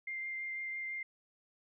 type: tone with vibrato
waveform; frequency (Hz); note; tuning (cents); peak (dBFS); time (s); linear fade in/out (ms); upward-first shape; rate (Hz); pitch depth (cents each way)
sine; 2100; C7; +6; -37; 0.07-1.03; 5; triangle; 6; 12
effects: none

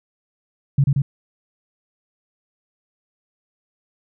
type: tone with echo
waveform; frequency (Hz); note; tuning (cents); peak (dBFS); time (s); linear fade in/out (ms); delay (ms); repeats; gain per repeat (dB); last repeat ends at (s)
sine; 138.4; C#3; -2; -11; 0.78-0.84; 5; 90; 2; -2; 1.02
effects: none

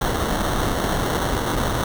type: noise with sample-and-hold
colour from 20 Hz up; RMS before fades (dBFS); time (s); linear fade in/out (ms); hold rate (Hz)
pink; -22; 0.01-1.84; 5; 2450
effects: none

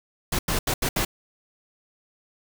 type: noise bursts at uneven times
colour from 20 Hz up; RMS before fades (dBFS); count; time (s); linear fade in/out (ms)
pink; -24; 5; 0.32-0.39 / 0.48-0.59 / 0.67-0.74 / 0.82-0.89 / 0.96-1.05; 5
effects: none

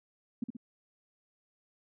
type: tone with echo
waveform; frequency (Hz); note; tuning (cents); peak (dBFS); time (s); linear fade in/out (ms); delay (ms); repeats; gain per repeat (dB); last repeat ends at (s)
sine; 237.1; A#3; +30; -29; 0.42-0.44; 5; 64; 2; -5; 0.568
effects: none

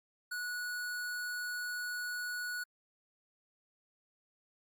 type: tone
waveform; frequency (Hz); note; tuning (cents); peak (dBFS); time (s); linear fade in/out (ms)
square; 1466; F#6; -16; -37; 0.31-2.64; 10
effects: Opus 48 kbps

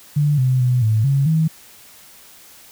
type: tone with pitch steps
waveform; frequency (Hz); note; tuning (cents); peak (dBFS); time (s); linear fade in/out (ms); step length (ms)
sine; 147.2 / 128.6 / 125 / 109.5 / 138.2 / 159.5; D3 / C3 / B2 / A2 / C#3 / D#3; +4 / -30 / +21 / -8 / -5 / +43; -13; 0.16-1.48; 10; 220
effects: white hiss -45 dBFS RMS until 2.71 s

